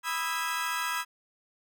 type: chord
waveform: 30% pulse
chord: E major seventh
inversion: second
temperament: equal with one note detuned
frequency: 987.8 / 1244.5 / 1318.5 / 1635.5 Hz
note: B5 / D#6 / E6 / G#6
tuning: 0 / 0 / 0 / -27 cents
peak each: -31 / -35 / -32 / -32 dBFS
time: 0.03-1.05 s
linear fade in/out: 50 ms
effects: none